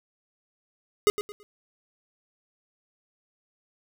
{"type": "tone with echo", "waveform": "square", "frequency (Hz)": 415.3, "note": "G#4", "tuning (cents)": 0, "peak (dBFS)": -17, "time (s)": [1.07, 1.1], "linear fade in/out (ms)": 0, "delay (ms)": 110, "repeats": 3, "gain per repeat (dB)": -11, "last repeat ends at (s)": 1.43, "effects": []}